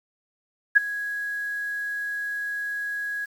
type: tone with ADSR envelope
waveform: sine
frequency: 1661.2 Hz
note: G#6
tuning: in tune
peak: -9 dBFS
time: 0.75-3.26 s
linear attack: 19 ms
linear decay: 16 ms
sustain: -18 dB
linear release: 18 ms
effects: 8-bit